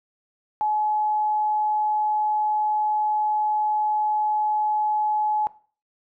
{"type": "tone", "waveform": "sine", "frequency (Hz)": 850, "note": "G#5", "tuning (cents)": 40, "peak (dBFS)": -20, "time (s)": [0.61, 5.47], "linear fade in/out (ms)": 0, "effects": ["noise-tail reverb RT60 0.4 s tail -17 dB re dry"]}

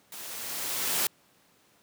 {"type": "noise with level ramp", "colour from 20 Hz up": "white", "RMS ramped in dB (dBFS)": [-42, -26], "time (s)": [0.12, 1.07], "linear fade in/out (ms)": 2, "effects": ["pink hiss -63 dBFS RMS until 1.82 s", "high-pass 150 Hz 12 dB/octave"]}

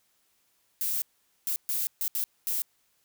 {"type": "noise bursts at uneven times", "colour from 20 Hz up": "violet", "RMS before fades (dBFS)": -29, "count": 6, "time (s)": [[0.81, 1.02], [1.47, 1.56], [1.69, 1.87], [2.01, 2.08], [2.15, 2.24], [2.47, 2.62]], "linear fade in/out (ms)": 0, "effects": ["white hiss -70 dBFS RMS until 3.04 s"]}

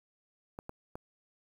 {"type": "clicks", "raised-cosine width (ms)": 1, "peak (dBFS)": -27, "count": 3, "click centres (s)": [0.589, 0.694, 0.955], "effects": ["9-bit"]}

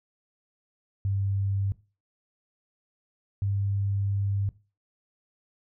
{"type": "tone pair in turn", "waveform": "sine", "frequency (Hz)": [98.5, 99.53], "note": ["G2", "G2"], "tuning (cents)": [9, 27], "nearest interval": "unison", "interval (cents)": 18, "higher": "second", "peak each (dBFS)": -24, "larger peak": "neither", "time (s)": [[1.05, 1.72], [3.42, 4.49]], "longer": "second", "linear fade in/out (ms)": 0, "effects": ["noise-tail reverb RT60 0.3 s tail -17 dB re dry"]}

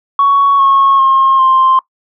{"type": "tone with pitch steps", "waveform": "sine", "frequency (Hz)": [1116, 1093.7, 1071.8, 1050.3], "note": ["C#6", "C#6", "C6", "C6"], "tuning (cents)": [11, -24, 41, 6], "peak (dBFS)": -5, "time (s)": [0.19, 1.79], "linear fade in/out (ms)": 2, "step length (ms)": 400, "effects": ["noise-tail reverb RT60 0.1 s tail -21 dB re dry", "tanh soft clip ceiling -2 dBFS"]}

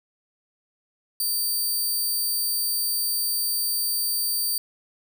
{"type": "tone", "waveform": "10% pulse", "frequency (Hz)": 4640, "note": "D8", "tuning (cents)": -22, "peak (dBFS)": -16, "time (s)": [1.2, 4.58], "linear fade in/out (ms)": 2, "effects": []}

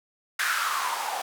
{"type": "noise with band-pass filter sweep", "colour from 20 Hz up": "blue", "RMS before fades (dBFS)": -28, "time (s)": [0.39, 1.22], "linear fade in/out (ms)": 5, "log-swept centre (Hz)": [1600, 730], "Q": 5.2, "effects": []}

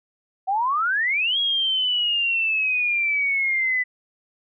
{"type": "exponential two-way sweep", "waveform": "sine", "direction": "up then down", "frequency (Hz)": [740, 3322, 1988], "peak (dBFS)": -19, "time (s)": [0.47, 3.84], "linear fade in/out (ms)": 20, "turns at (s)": 1.38, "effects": []}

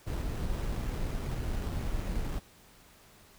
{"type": "noise with sample-and-hold", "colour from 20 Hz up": "brown", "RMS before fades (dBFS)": -33, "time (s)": [0.06, 2.4], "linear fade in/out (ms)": 20, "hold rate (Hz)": 4410, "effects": ["pink hiss -58 dBFS RMS until 3.38 s"]}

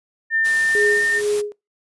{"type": "tone with pitch glide", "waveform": "sine", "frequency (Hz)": [1800, 1815.7], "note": ["A6", "A#6"], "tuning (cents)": [39, -46], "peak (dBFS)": -16, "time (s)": [0.3, 1.22], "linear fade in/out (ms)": 50, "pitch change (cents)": 15, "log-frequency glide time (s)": [0.71, 1]}
{"type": "noise", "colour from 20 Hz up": "white", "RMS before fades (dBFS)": -31, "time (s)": [0.44, 1.42], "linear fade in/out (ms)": 20}
{"type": "tone with tremolo", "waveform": "sine", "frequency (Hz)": 415.3, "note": "G#4", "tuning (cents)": 0, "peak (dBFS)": -16, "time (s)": [0.75, 1.52], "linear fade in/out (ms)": 0, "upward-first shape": "sine", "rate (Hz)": 2.2, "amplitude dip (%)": 90}
{"effects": ["noise-tail reverb RT60 0.2 s tail -22 dB re dry", "resampled to 24000 Hz"]}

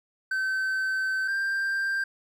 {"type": "tone pair in turn", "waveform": "triangle", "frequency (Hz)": [1538, 1582.2], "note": ["G6", "G6"], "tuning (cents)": [-33, 16], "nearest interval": "unison", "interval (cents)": 49, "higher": "second", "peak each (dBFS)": -23, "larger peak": "neither", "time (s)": [[0.31, 1.28], [1.28, 2.04]], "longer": "first", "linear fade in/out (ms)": 5, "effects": []}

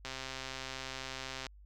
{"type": "click train", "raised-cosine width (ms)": 0.2, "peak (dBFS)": -23, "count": 188, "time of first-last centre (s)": [0.05, 1.467], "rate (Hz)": 132, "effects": ["added 50 Hz sine -53 dBFS peak until 1.65 s"]}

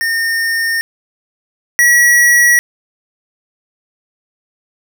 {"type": "tone pair in turn", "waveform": "square", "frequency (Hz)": [1826, 1925.4], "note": ["A#6", "B6"], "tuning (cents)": [-36, -45], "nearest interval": "minor second", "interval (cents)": 91, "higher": "second", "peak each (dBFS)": [-14, -7], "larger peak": "second", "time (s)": [[0.01, 0.81], [1.79, 2.59]], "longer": "neither", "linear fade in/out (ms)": 0, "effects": []}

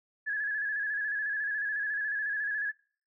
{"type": "tone with vibrato", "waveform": "sine", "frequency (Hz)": 1689, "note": "G#6", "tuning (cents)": 29, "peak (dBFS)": -29, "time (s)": [0.26, 2.72], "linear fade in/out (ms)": 20, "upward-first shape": "square", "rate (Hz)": 14, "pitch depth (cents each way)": 40, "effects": ["noise-tail reverb RT60 0.5 s tail -25 dB re dry"]}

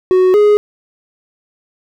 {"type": "tone pair in turn", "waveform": "triangle", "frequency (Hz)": [370, 416.8], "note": ["F#4", "G#4"], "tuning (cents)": [0, 6], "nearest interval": "major second", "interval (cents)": 206, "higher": "second", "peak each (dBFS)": [-5, -4], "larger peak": "second", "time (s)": [[0.11, 0.34], [0.34, 0.57]], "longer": "neither", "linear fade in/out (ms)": 0, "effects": []}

